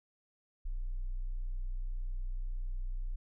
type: tone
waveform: sine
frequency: 30.87 Hz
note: B0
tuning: in tune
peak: -32 dBFS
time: 0.65-3.16 s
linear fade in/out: 10 ms
effects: tanh soft clip ceiling -30 dBFS